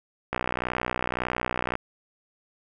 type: click train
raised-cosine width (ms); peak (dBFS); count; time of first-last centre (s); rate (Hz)
0.5; -11; 89; 0.33-1.754; 61.8
effects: none